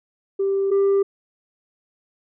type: tone pair in turn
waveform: sine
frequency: 392 / 395.2 Hz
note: G4 / G4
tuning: 0 / +14 cents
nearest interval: unison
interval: 14 cents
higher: second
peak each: -17 / -12 dBFS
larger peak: second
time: 0.39-0.71 / 0.71-1.03 s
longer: neither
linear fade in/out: 10 ms
effects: tanh soft clip ceiling -14 dBFS